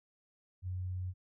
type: tone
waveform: sine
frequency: 91.6 Hz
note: F#2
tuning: 17 cents flat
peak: -35 dBFS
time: 0.62-1.14 s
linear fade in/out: 50 ms
effects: none